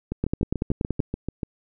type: two click trains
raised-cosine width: 3 ms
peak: -10 / -14 dBFS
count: 9 / 10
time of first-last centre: 0.24-1.002 / 0.12-1.432 s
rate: 10.5 / 6.86 Hz
effects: none